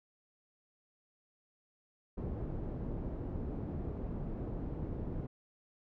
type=low-pass noise; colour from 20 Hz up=pink; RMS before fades=-39 dBFS; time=2.17-5.27 s; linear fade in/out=10 ms; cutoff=410 Hz; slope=12 dB/octave; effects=none